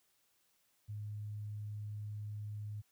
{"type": "tone", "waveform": "sine", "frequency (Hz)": 104.9, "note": "G#2", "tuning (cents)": 18, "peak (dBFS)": -40, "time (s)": [0.88, 2.82], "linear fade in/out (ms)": 20, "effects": ["white hiss -75 dBFS RMS until 2.91 s"]}